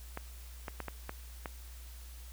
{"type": "clicks", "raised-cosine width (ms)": 0.5, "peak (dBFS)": -23, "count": 6, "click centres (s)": [0.174, 0.682, 0.803, 0.883, 1.094, 1.458], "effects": ["added 60 Hz sine -46 dBFS peak until 2.32 s", "white hiss -56 dBFS RMS until 2.32 s"]}